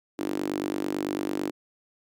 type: tone with high-pass filter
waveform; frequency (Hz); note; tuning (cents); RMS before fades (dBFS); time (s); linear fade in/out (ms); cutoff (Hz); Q
sawtooth; 49; G1; 0; -30; 0.18-1.51; 20; 310; 4.9
effects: none